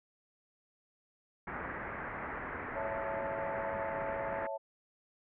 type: low-pass noise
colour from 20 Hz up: white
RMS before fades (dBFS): -41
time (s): 1.47-4.47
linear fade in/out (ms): 5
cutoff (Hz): 2000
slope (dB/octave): 48
type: chord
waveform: sine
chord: A major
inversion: first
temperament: equal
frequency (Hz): 554.4 / 659.3 / 880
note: C#5 / E5 / A5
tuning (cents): 0 / 0 / 0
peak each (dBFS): -39 / -40 / -41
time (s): 2.75-4.58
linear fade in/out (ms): 20
effects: none